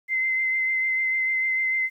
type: tone with vibrato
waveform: sine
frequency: 2068 Hz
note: C7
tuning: 21 cents flat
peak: -21 dBFS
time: 0.08-1.9 s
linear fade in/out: 50 ms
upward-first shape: triangle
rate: 6.7 Hz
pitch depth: 20 cents each way
effects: 10-bit